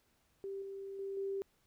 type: tone with level steps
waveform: sine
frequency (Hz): 392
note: G4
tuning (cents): 0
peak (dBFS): -39 / -42 / -38 / -35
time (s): 0.44-1.42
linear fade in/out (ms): 0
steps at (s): 0.62 / 0.99 / 1.17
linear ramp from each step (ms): 2
effects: pink hiss -74 dBFS RMS until 1.66 s